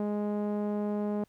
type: tone with low-pass filter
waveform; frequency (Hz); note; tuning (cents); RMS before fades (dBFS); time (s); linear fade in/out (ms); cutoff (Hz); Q
sawtooth; 207.7; G#3; 0; -31; 0-1.24; 2; 690; 1.1
effects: pink hiss -70 dBFS RMS until 1.28 s